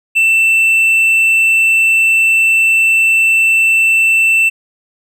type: tone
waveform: triangle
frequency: 2670 Hz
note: E7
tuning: 22 cents sharp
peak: -6 dBFS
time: 0.15-4.5 s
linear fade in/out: 20 ms
effects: none